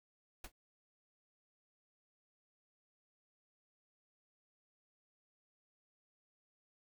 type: noise with exponential decay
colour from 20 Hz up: pink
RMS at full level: -41 dBFS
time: 0.44-0.52 s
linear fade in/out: 5 ms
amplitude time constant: 17 ms
effects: none